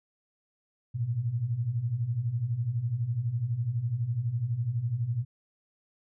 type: beating tone pair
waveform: sine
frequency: 110 / 122 Hz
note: A2 / B2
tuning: 0 / -21 cents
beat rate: 12 Hz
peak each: -33 / -28 dBFS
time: 0.94-5.25 s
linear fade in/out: 20 ms
effects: none